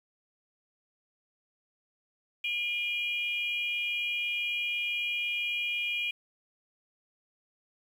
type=tone cluster; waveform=sine; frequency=2424 / 2898 / 3254 Hz; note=D#7 / F#7 / G#7; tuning=-46 / -37 / -36 cents; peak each=-30 / -37 / -38 dBFS; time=2.44-6.11 s; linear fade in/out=5 ms; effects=9-bit